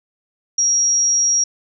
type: tone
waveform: sine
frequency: 5660 Hz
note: F8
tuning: 22 cents sharp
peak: -13 dBFS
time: 0.58-1.44 s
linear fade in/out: 5 ms
effects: none